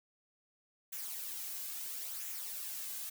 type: noise with flanger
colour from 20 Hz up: blue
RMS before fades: -42 dBFS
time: 0.92-3.1 s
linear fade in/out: 10 ms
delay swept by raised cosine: 0.21 to 2.21 ms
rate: 0.74 Hz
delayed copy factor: -0.5
effects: none